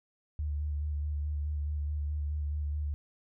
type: tone with vibrato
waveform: sine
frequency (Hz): 74.1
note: D2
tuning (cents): +16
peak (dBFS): -30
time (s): 0.39-2.94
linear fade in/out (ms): 0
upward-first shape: square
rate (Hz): 4.7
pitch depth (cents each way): 22
effects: none